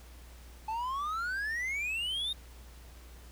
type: exponential sweep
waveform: triangle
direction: up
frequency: 859 to 3729 Hz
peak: -30 dBFS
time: 0.68-2.33 s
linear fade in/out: 5 ms
effects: added 60 Hz sine -49 dBFS peak until 3.31 s + pink hiss -57 dBFS RMS until 3.31 s